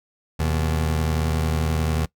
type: tone pair together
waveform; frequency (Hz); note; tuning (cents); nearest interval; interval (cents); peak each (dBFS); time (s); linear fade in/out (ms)
25% pulse; 78.59 / 123.47; D#2 / B2; +18 / 0; minor sixth; 782; -17 / -27; 0.39-2.06; 10
effects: noise-tail reverb RT60 0.1 s tail -21 dB re dry